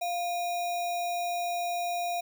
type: tone with sample-and-hold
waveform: sine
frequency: 698.5 Hz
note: F5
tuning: in tune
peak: -28 dBFS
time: 0.01-2.21 s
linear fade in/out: 10 ms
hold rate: 3150 Hz
effects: none